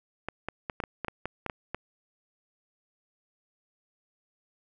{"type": "clicks", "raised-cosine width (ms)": 0.5, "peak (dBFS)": -17, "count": 11, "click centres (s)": [0.286, 0.486, 0.698, 0.802, 0.838, 1.047, 1.083, 1.256, 1.463, 1.498, 1.746], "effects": []}